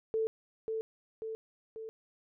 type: tone with echo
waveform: sine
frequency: 443.4 Hz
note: A4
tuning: 13 cents sharp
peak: -28 dBFS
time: 0.14-0.27 s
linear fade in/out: 0 ms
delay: 540 ms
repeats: 3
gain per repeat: -4 dB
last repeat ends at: 1.89 s
effects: none